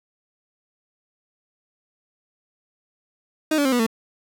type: tone with pitch steps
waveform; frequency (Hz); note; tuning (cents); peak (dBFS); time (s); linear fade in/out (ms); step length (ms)
30% pulse; 311.1 / 286.9 / 264.6 / 244.1 / 225.1; D#4 / D4 / C4 / B3 / A3; 0 / -40 / +20 / -20 / +40; -15; 3.51-3.865; 5; 71
effects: none